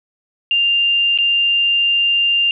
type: tone with dropouts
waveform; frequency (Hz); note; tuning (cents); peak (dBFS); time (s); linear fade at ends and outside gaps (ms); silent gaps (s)
sine; 2794; F7; 0; -12; 0.51-2.51; 1; 1.176-1.186
effects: none